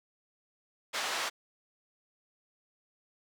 pink band-pass noise, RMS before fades -34 dBFS, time 0.93-1.3 s, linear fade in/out 20 ms, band 820 to 6100 Hz, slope 12 dB/octave, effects none

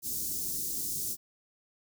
white band-stop noise, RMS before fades -34 dBFS, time 0.02-1.17 s, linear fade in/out 50 ms, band 360 to 5400 Hz, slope 24 dB/octave, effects none

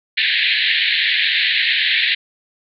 pink band-pass noise, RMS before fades -17 dBFS, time 0.17-2.15 s, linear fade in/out 10 ms, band 1700 to 4200 Hz, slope 96 dB/octave, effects none

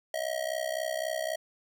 square tone with amplitude modulation, 639 Hz, D#5, 46 cents sharp, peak -27 dBFS, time 0.14-1.36 s, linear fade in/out 2 ms, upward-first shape sine, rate 63.8 Hz, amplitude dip 90%, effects none

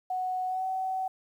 sine tone with pitch glide, 740 to 755.5 Hz, F#5 to F#5, 0 to +36 cents, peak -28 dBFS, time 0.1-1.08 s, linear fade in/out 5 ms, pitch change +36 cents, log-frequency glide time 0.47-0.65 s, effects 10-bit

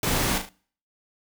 pink noise with echo, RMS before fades -25 dBFS, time 0.03-0.38 s, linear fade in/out 2 ms, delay 37 ms, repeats 3, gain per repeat -7 dB, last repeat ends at 0.491 s, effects noise-tail reverb RT60 0.5 s tail -24 dB re dry

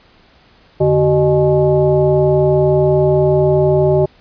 sine tone with frequency modulation, 379.6 Hz, F#4, 44 cents sharp, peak -9 dBFS, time 0.8-4.06 s, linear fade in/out 10 ms, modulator 233 Hz, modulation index 1.2, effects pink hiss -49 dBFS RMS until 4.2 s + resampled to 11025 Hz

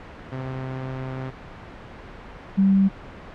sawtooth / sine tone pair in turn, 130.81 / 194.41 Hz, C3 / G3, 0 / -14 cents, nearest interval perfect fifth, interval 686 cents, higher second, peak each -25 / -14 dBFS, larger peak second, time 0.31-1.31 / 2.57-2.89 s, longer first, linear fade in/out 20 ms, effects pink hiss -40 dBFS RMS until 3.34 s + low-pass 2000 Hz 12 dB/octave

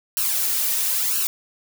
blue noise with flanger, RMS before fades -22 dBFS, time 0.17-1.27 s, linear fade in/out 0 ms, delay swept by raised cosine 0.7 to 3.4 ms, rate 0.99 Hz, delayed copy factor +0.95, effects none

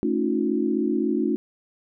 sine tone cluster, 220 / 275.4 / 312 / 359.2 Hz, A3 / C#4 / D#4 / F4, 0 / -11 / +5 / +49 cents, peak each -26 dBFS, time 0.03-1.36 s, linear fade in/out 0 ms, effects none

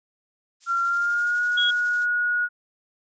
violet noise with tremolo, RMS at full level -36 dBFS, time 0.6-2.07 s, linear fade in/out 50 ms, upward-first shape square, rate 12 Hz, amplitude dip 35%
sine tone with pitch glide, 1375 to 1450.9 Hz, F6 to F#6, -27 to -34 cents, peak -20 dBFS, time 0.66-2.49 s, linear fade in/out 50 ms, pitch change +93 cents, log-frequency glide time 0.82-1.43 s
sine tone, 3322 Hz, G#7, in tune, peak -20 dBFS, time 1.57-1.71 s, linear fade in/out 10 ms
effects resampled to 16000 Hz

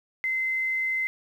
sine tone with quantisation, 2063 Hz, C7, 25 cents flat, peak -24 dBFS, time 0.24-1.07 s, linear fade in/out 0 ms, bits 9, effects none

